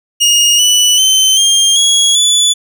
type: tone with pitch steps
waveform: 25% pulse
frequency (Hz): 2856 / 2967 / 3082 / 3202 / 3326 / 3456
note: F7 / F#7 / G7 / G7 / G#7 / A7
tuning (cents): +38 / +4 / -30 / +36 / +2 / -32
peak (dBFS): -3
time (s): 0.2-2.54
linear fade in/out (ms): 20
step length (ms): 390
effects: none